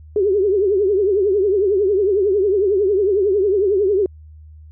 sine tone with vibrato, 396.4 Hz, G4, 19 cents sharp, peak -13 dBFS, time 0.16-4.06 s, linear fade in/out 2 ms, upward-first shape triangle, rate 11 Hz, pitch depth 160 cents each way, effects added 77 Hz sine -38 dBFS peak until 4.71 s

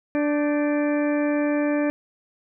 harmonic tone with a mistuned harmonic, 293.7 Hz, D4, in tune, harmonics 1 / 2 / 3 / 4 / 5 / 6 / 7 / 8, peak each -21 / -25 / -37 / -38 / -40 / -35 / -45 / -37 dBFS, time 0.15-1.9 s, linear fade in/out 0 ms, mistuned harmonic 5, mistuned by +79 cents, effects none

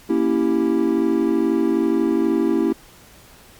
triangle chord, A# diminished seventh, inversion none, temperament equal, 233.1 / 277.2 / 329.6 / 392 Hz, A#3 / C#4 / E4 / G4, 0 / 0 / 0 / 0 cents, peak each -21 / -20 / -17 / -21 dBFS, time 0.09-2.73 s, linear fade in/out 10 ms, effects pink hiss -47 dBFS RMS until 3.59 s + MP3 96 kbps

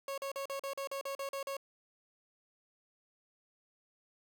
30% pulse tone bursts, 550 Hz, C#5, 14 cents flat, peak -34 dBFS, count 11, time 0.08-1.568 s, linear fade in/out 2 ms, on 98 ms, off 41 ms, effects none

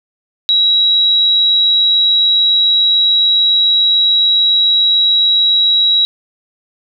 sine tone, 3871 Hz, B7, 35 cents flat, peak -8 dBFS, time 0.49-6.05 s, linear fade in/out 0 ms, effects none

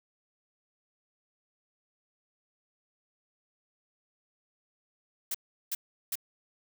blue noise bursts, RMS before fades -32 dBFS, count 3, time 5.31-6.155 s, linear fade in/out 5 ms, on 35 ms, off 370 ms, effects none

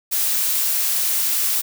blue noise, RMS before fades -20 dBFS, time 0.11-1.62 s, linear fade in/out 20 ms, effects none

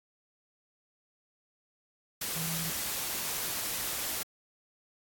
sine tone in noise, 164.2 Hz, E3, 6 cents flat, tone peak -36 dBFS, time 2.36-2.7 s, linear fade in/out 5 ms, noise white, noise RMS -34 dBFS, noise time 2.21-4.23 s, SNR -5 dB, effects AAC 64 kbps

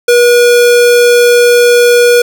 square tone, 482.2 Hz, B4, 41 cents flat, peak -4 dBFS, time 0.08-2.22 s, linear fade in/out 5 ms, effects none

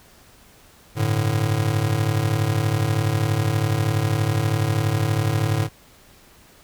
square chord, G suspended second, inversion none, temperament just, 98 / 110.25 / 147 Hz, G2 / A2 / D3, 0 / +4 / +2 cents, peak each -27 / -22 / -25 dBFS, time 0.95-5.69 s, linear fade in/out 50 ms, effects pink hiss -51 dBFS RMS until 6.63 s

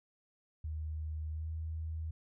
sine tone with pitch glide, 77.78 to 79.87 Hz, D#2 to D#2, 0 to +46 cents, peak -36 dBFS, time 0.64-2.11 s, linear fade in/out 5 ms, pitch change +46 cents, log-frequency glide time 1.31-1.49 s, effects none

